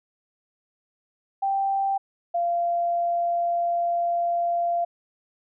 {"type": "tone pair in turn", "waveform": "sine", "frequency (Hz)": [784, 690], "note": ["G5", "F5"], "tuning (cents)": [0, -21], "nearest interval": "major second", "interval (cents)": 221, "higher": "first", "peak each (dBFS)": -21, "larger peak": "neither", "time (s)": [[1.42, 1.98], [2.34, 4.85]], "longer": "second", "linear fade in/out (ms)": 10, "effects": []}